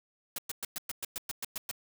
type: noise bursts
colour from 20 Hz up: white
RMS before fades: -36 dBFS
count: 11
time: 0.36-1.713 s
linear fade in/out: 2 ms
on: 23 ms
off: 110 ms
effects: none